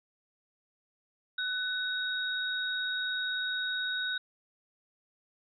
sine tone pair together, 1497 / 3772 Hz, F#6 / A#7, +20 / +20 cents, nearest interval octave + major third, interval 1600 cents, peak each -32 / -34 dBFS, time 1.38-4.18 s, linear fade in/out 5 ms, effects none

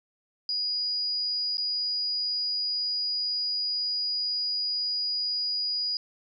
sine tone with dropouts, 4901 Hz, D#8, 27 cents flat, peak -26 dBFS, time 0.49-5.97 s, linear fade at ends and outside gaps 1 ms, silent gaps 1.571-1.581 s, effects none

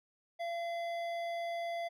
sine tone with hard clipping, 682 Hz, F5, 41 cents flat, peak -37 dBFS, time 0.39-1.89 s, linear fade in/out 20 ms, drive 11 dB, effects none

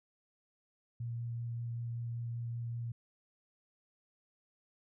sine tone with vibrato, 117.7 Hz, A#2, 17 cents sharp, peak -36 dBFS, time 1-2.92 s, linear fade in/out 5 ms, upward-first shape sine, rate 5.2 Hz, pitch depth 9 cents each way, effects none

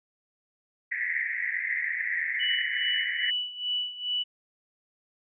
pink band-pass noise, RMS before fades -30 dBFS, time 0.91-3.31 s, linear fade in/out 10 ms, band 1800 to 2100 Hz, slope 96 dB/octave
sine tone with tremolo, 2960 Hz, F#7, in tune, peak -25 dBFS, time 2.39-4.24 s, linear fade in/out 20 ms, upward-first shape sine, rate 2.4 Hz, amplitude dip 80%
effects none

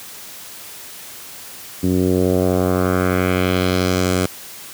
10% pulse tone with low-pass filter sweep, 91.6 Hz, F#2, 17 cents flat, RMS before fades -17 dBFS, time 1.83-4.26 s, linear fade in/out 5 ms, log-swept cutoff 270 to 9900 Hz, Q 1.6, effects white hiss -36 dBFS RMS until 4.73 s + high-pass 60 Hz 12 dB/octave

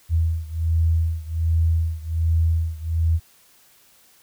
sine beating tone pair, 81.4 / 82.7 Hz, E2 / E2, -21 / +6 cents, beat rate 1.3 Hz, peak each -20 / -22 dBFS, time 0.09-3.2 s, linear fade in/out 50 ms, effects white hiss -55 dBFS RMS until 4.22 s

